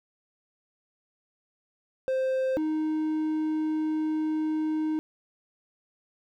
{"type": "tone pair in turn", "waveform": "triangle", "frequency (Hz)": [523.3, 311.2], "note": ["C5", "D#4"], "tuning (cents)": [0, 0], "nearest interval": "major sixth", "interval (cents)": 900, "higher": "first", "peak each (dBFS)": [-22, -23], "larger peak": "first", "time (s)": [[2.08, 2.57], [2.57, 4.99]], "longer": "second", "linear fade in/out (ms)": 0, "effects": []}